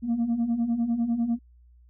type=beating tone pair; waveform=sine; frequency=226.9 / 236.9 Hz; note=A#3 / A#3; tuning=-47 / +28 cents; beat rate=10 Hz; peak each=-27 / -22 dBFS; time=0.02-1.39 s; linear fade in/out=50 ms; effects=tanh soft clip ceiling -20 dBFS + added 60 Hz sine -52 dBFS peak until 1.89 s